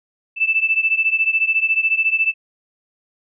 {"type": "beating tone pair", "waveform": "sine", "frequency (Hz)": [2637, 2651], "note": ["E7", "E7"], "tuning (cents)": [0, 9], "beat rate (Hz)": 14, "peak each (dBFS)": [-17, -19], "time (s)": [0.36, 2.34], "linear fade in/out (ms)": 50, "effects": []}